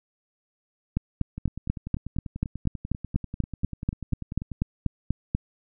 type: two click trains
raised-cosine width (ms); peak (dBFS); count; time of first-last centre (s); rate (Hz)
5; -11 / -21; 19 / 33; 0.97-5.35 / 1.38-4.517; 4.11 / 10.2
effects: none